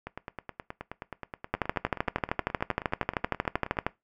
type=two click trains; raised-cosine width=0.5 ms; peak=-21 / -10 dBFS; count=36 / 31; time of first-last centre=0.07-3.77 / 1.54-3.866 s; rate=9.46 / 12.9 Hz; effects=noise-tail reverb RT60 0.2 s tail -20 dB re dry